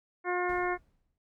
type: harmonic tone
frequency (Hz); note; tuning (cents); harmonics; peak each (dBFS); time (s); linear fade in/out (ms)
357.8; F4; +42; 1 / 2 / 3 / 4 / 5 / 6; -31 / -34 / -36 / -37 / -38 / -39; 0.24-0.78; 50
type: noise with exponential decay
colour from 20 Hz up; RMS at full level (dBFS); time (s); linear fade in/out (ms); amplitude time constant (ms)
brown; -43; 0.49-1.18; 2; 150
effects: noise-tail reverb RT60 0.1 s tail -24 dB re dry